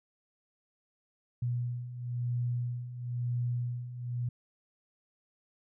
sine beating tone pair, 120.9 / 121.9 Hz, B2 / B2, -36 / -22 cents, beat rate 1 Hz, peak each -37 / -32 dBFS, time 1.42-4.29 s, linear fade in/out 5 ms, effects none

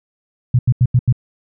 sine tone bursts, 123.47 Hz, B2, in tune, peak -8 dBFS, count 5, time 0.54-1.126 s, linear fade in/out 5 ms, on 50 ms, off 84 ms, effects none

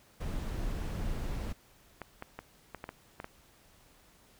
brown noise, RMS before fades -35 dBFS, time 0.2-1.53 s, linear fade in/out 10 ms
clicks, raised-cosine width 0.5 ms, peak -25 dBFS, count 8, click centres 2.017 / 2.224 / 2.39 / 2.747 / 2.841 / 2.891 / 3.201 / 3.244 s
effects pink hiss -62 dBFS RMS until 4.39 s

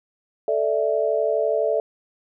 sine chord, A suspended fourth, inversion none, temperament equal, 440 / 587.3 / 659.3 Hz, A4 / D5 / E5, 0 / 0 / 0 cents, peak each -23 dBFS, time 0.48-1.8 s, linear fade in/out 2 ms, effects none

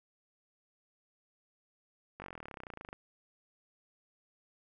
slowing click train, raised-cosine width 0.5 ms, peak -29 dBFS, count 26, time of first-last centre 2.2-2.929 s, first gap 20 ms, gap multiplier 1.03, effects none

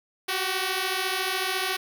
5% pulse beating tone pair, 370 / 384 Hz, F#4 / G4, 0 / -36 cents, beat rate 14 Hz, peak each -17 dBFS, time 0.28-1.77 s, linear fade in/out 10 ms, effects none

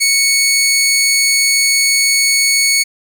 15% pulse tone, 2217 Hz, C#7, in tune, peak -4 dBFS, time 0-2.84 s, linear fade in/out 20 ms, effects none

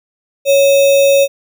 sine tone with sample-and-hold, 555 Hz, C#5, 2 cents sharp, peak -6 dBFS, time 0.45-1.28 s, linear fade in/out 50 ms, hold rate 3150 Hz, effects none

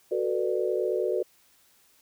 sine chord, B minor seventh, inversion second, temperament just, 370.4 / 444.5 / 493.9 / 592.7 Hz, F#4 / A4 / B4 / D5, +2 / +18 / 0 / +16 cents, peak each -28 / -30 / -30 / -32 dBFS, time 0.11-1.23 s, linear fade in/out 10 ms, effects white hiss -62 dBFS RMS until 2.01 s

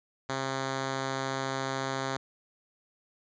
5% pulse tone, 134 Hz, C3, 42 cents sharp, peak -19 dBFS, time 0.29-2.17 s, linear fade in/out 5 ms, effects resampled to 16000 Hz

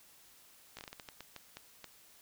slowing click train, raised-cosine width 0.2 ms, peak -28 dBFS, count 12, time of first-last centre 0.77-1.843 s, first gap 17 ms, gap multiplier 1.32, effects white hiss -61 dBFS RMS until 2.21 s

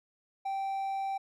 triangle tone, 780 Hz, G5, 9 cents flat, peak -29 dBFS, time 0.45-1.18 s, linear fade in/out 10 ms, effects none

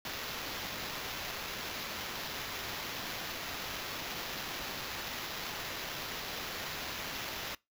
white noise with sample-and-hold, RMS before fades -40 dBFS, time 0.05-7.55 s, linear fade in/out 2 ms, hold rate 8820 Hz, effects noise-tail reverb RT60 0.2 s tail -22 dB re dry

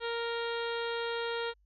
harmonic tone, 466.2 Hz, A#4, in tune, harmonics 1 / 2 / 3 / 4 / 5 / 6 / 7 / 8 / 9, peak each -34 / -40 / -40 / -44 / -48 / -48 / -45 / -47 / -49 dBFS, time 0-1.54 s, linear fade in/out 50 ms, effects added 50 Hz sine -64 dBFS peak until 1.65 s

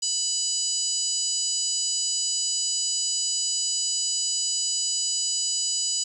harmonic tone, 990 Hz, B5, 4 cents sharp, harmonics 3 / 4 / 5 / 6 / 7 / 8, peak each -35 / -37 / -28 / -36 / -28 / -30 dBFS, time 0.02-6.04 s, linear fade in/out 10 ms, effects 9-bit

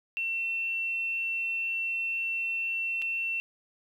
sine tone with dropouts, 2701 Hz, E7, 42 cents sharp, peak -28 dBFS, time 0.17-3.4 s, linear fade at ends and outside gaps 0 ms, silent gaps 3.018-3.022 s, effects 10-bit

